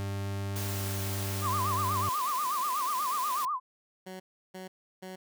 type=tone with pitch glide; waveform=40% pulse; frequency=99.1 to 98.07 Hz; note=G2 to G2; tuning=+19 to +1 cents; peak=-31 dBFS; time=0-2.09 s; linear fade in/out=0 ms; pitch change=-18 cents; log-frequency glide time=0.65-0.85 s
type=high-pass noise; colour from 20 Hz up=white; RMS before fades=-39 dBFS; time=0.56-3.45 s; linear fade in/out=0 ms; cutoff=180 Hz; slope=96 dB/octave
type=tone with vibrato; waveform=sine; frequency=1108.7 Hz; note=C#6; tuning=in tune; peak=-28 dBFS; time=1.41-3.6 s; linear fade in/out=50 ms; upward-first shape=sine; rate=8.2 Hz; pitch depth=180 cents each way
type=tone bursts; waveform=15% pulse; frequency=186.6 Hz; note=F#3; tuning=15 cents sharp; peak=-34 dBFS; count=3; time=4.06-5.16 s; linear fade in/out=10 ms; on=140 ms; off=340 ms
effects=none